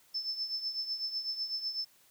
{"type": "tone with tremolo", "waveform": "sine", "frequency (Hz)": 5274, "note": "E8", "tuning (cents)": 0, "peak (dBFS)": -30, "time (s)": [0.14, 1.85], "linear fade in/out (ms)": 10, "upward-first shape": "triangle", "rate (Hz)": 8, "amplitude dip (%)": 75, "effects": ["white hiss -64 dBFS RMS until 2.1 s"]}